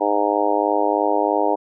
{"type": "harmonic tone", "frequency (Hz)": 103.1, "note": "G#2", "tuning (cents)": -12, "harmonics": [3, 4, 5, 6, 7, 8, 9], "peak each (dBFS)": [-24, -24, -24, -24, -24, -24, -24], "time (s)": [0, 1.56], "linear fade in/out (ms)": 20, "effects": []}